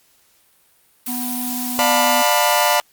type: noise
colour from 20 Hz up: blue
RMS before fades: -26 dBFS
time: 1.06-2.76 s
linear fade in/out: 5 ms
type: harmonic tone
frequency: 247.7 Hz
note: B3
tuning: 5 cents sharp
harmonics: 1 / 3 / 4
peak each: -25 / -35 / -40 dBFS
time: 1.07-2.23 s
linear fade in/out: 20 ms
type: chord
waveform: sawtooth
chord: B half-diminished seventh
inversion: first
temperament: just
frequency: 592.7 / 711.2 / 889 / 987.8 Hz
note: D5 / F5 / A5 / B5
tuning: +16 / +31 / +18 / 0 cents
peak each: -16 dBFS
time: 1.79-2.8 s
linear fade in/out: 0 ms
effects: white hiss -57 dBFS RMS until 2.92 s + Opus 48 kbps